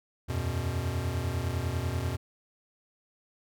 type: chord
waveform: square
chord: E suspended second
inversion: none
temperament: equal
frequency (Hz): 82.41 / 92.5 / 123.47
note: E2 / F#2 / B2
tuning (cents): 0 / 0 / 0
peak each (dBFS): -34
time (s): 0.28-2.17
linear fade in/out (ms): 20
effects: none